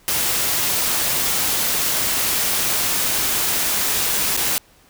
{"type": "noise with dropouts", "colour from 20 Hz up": "white", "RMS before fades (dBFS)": -20, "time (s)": [0.08, 4.58], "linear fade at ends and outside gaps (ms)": 0, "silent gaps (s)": [4.366, 4.374], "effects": ["pink hiss -53 dBFS RMS until 4.89 s"]}